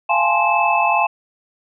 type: tone cluster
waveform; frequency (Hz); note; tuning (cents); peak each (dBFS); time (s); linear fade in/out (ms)
sine; 691 / 820 / 862 / 1048 / 2621; F5 / G#5 / A5 / C6 / E7; -19 / -22 / -36 / +2 / -11; -20; 0.09-1.07; 10
effects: none

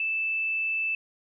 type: tone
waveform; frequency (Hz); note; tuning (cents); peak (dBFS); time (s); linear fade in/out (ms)
sine; 2637; E7; 0; -25; 0-0.95; 2
effects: none

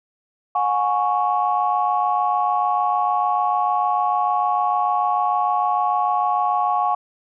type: chord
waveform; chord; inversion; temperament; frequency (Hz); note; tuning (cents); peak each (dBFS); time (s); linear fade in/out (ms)
sine; F# suspended second; none; equal with one note detuned; 723.9 / 830.6 / 1108.7; F#5 / G#5 / C#6; -38 / 0 / 0; -21; 0.55-6.95; 5
effects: tanh soft clip ceiling -7 dBFS

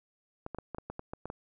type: clicks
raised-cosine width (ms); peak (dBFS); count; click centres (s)
1; -24; 10; 0.464 / 0.547 / 0.586 / 0.747 / 0.784 / 0.9 / 0.994 / 1.135 / 1.256 / 1.301
effects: none

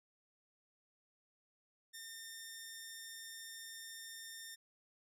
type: tone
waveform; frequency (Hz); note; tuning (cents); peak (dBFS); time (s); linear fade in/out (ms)
10% pulse; 1814; A#6; -48; -39; 1.93-4.56; 20
effects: none

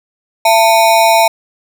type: ring-modulated tone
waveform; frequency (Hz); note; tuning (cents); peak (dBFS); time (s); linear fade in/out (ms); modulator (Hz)
square; 784; G5; 0; -4; 0.45-1.28; 5; 111
effects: none

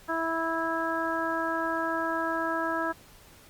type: harmonic tone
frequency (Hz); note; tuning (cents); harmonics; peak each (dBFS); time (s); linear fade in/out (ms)
327.8; E4; -10; 1 / 2 / 3 / 4 / 5; -33 / -33 / -33 / -33 / -33; 0.08-2.93; 20
effects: pink hiss -54 dBFS RMS until 3.49 s + Opus 48 kbps

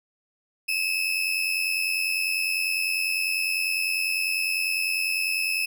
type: tone pair together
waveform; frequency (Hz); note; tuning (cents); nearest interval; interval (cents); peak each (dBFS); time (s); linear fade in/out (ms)
35% pulse; 2547 / 2637; D#7 / E7; +40 / 0; minor second; 60; -25; 0.68-5.66; 10
effects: none

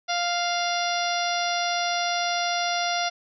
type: harmonic tone with a mistuned harmonic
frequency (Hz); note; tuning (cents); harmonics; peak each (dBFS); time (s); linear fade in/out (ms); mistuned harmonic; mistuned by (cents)
698.5; F5; 0; 1 / 2 / 3 / 4 / 5 / 6 / 7 / 8; -26 / -31 / -33 / -35 / -33 / -36 / -34 / -34; 0.08-3.1; 20; 8; +19
effects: none

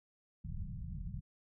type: low-pass noise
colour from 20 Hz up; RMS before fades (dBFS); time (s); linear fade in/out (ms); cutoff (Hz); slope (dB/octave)
pink; -42; 0.44-1.21; 10; 200; 96
effects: none

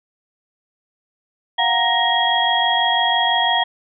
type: tone cluster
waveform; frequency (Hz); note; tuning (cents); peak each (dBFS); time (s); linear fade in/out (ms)
sine; 704 / 750 / 932 / 1879 / 3286; F5 / F#5 / A#5 / A#6 / G#7; +14 / +23 / -1 / +13 / -19; -23 / -22 / -21 / -22 / -19; 1.58-3.64; 10
effects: none

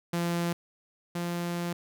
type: tone pair in turn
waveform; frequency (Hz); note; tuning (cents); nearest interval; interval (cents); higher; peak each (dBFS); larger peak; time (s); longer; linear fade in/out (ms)
sawtooth; 171.6 / 173.09; F3 / F3; -30 / -15; unison; 15; second; -23 / -26; first; 0.13-0.53 / 1.15-1.73; second; 5
effects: none

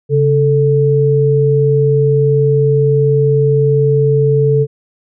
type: tone pair together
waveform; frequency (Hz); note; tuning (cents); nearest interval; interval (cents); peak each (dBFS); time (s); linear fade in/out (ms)
sine; 138.59 / 440; C#3 / A4; 0 / 0; octave + minor sixth; 2000; -11; 0.09-4.67; 50
effects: none

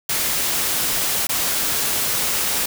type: noise with dropouts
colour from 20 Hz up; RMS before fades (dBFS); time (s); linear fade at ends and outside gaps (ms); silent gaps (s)
white; -21; 0.09-2.66; 5; 1.27-1.291
effects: none

